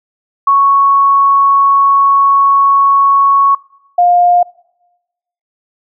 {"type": "tone pair in turn", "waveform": "sine", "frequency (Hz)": [1108.7, 707], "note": ["C#6", "F5"], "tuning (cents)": [0, 21], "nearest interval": "minor sixth", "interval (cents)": 779, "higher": "first", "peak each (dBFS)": -5, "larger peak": "neither", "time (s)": [[0.47, 3.55], [3.98, 4.43]], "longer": "first", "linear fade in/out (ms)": 5, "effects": ["noise-tail reverb RT60 1.0 s tail -24 dB re dry"]}